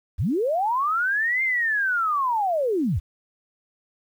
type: linear two-way sweep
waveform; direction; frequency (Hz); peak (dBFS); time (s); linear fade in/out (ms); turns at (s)
sine; up then down; 53.4 to 2122 to 53.4; -20; 0.18-3; 20; 1.43
effects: 9-bit